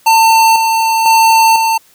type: tone with tremolo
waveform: square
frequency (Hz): 898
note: A5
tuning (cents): +35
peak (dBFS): -6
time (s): 0.06-1.78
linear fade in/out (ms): 10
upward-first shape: square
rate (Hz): 1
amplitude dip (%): 40
effects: white hiss -48 dBFS RMS until 1.94 s